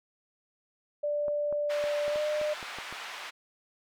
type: tone with pitch glide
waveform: sine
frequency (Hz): 588 to 603.1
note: D5 to D5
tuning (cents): +2 to +46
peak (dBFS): -27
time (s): 1.03-2.54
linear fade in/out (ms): 10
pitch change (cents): +44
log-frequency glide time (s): 2.1-2.19
type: clicks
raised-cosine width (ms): 1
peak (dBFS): -28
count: 9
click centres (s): 1.282 / 1.526 / 1.84 / 2.08 / 2.159 / 2.414 / 2.628 / 2.786 / 2.926
type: band-pass noise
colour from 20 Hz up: white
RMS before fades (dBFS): -41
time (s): 1.69-3.31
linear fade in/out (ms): 20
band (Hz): 790 to 2600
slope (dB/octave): 12
effects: none